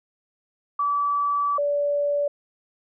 sine tone pair in turn, 1152 / 577.6 Hz, D6 / D5, -34 / -29 cents, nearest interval octave, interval 1195 cents, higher first, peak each -20 dBFS, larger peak neither, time 0.79-1.58 / 1.58-2.28 s, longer first, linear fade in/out 5 ms, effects none

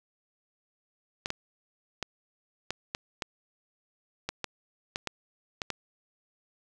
clicks, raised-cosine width 0.2 ms, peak -14 dBFS, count 12, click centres 1.259 / 1.304 / 2.027 / 2.706 / 2.949 / 3.222 / 4.29 / 4.443 / 4.959 / 5.073 / 5.618 / 5.703 s, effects none

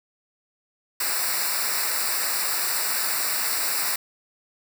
white noise with comb filter, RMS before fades -25 dBFS, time 1-3.96 s, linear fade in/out 5 ms, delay 0.31 ms, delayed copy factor -1, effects none

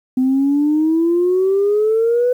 sine exponential sweep, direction up, 254.2 to 501 Hz, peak -11 dBFS, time 0.17-2.33 s, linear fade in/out 5 ms, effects tanh soft clip ceiling -8 dBFS + 8-bit

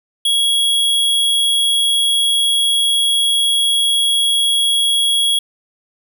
square tone, 3322 Hz, G#7, in tune, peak -13 dBFS, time 0.25-5.39 s, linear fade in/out 5 ms, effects none

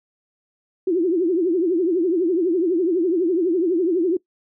sine tone with vibrato, 350 Hz, F4, 4 cents sharp, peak -16 dBFS, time 0.87-4.17 s, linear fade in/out 5 ms, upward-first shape triangle, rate 12 Hz, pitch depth 190 cents each way, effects noise-tail reverb RT60 0.1 s tail -21 dB re dry

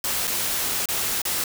white noise with dropouts, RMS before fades -25 dBFS, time 0.04-1.44 s, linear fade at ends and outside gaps 2 ms, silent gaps 0.272-0.276 / 0.857-0.887 / 1.218-1.252 s, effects none

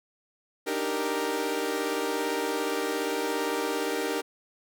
sawtooth chord, Eb major seventh, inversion third, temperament equal, 293.7 / 311.1 / 392 / 466.2 Hz, D4 / Eb4 / G4 / Bb4, 0 / 0 / 0 / 0 cents, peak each -31 / -31 / -28 / -27 dBFS, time 0.66-4.22 s, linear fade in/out 20 ms, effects none

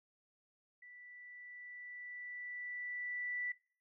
sine tone with level ramp, 1969 Hz, B6, 6 cents flat, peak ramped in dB -54 to -36 dBFS, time 0.82-3.52 s, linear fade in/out 5 ms, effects noise-tail reverb RT60 0.4 s tail -18 dB re dry

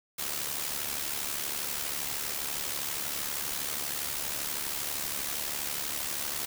white noise with amplitude modulation, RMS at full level -31 dBFS, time 0.18-6.46 s, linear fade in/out 10 ms, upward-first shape sine, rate 72.5 Hz, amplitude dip 60%, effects none

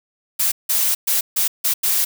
blue noise bursts at uneven times, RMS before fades -18 dBFS, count 6, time 0.39-0.52 / 0.69-0.95 / 1.07-1.21 / 1.36-1.48 / 1.64-1.74 / 1.83-2.05 s, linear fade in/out 10 ms, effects none

